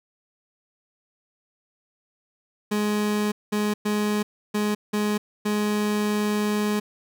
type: tone bursts at uneven times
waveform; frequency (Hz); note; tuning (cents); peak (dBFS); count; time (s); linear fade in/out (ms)
30% pulse; 209.3; G#3; +14; -19; 6; 2.71-3.32 / 3.52-3.74 / 3.85-4.23 / 4.54-4.75 / 4.93-5.18 / 5.45-6.8; 10
effects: none